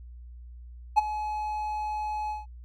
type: tone with ADSR envelope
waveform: triangle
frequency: 849 Hz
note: G#5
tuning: 38 cents sharp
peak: -12 dBFS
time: 0.96-2.46 s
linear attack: 23 ms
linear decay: 19 ms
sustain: -15 dB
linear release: 160 ms
effects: added 60 Hz sine -42 dBFS peak until 2.64 s